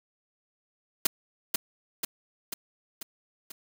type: noise with echo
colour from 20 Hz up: white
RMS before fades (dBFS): -22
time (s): 1.05-1.07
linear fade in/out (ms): 5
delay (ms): 490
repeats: 5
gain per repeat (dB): -4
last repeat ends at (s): 3.52
effects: none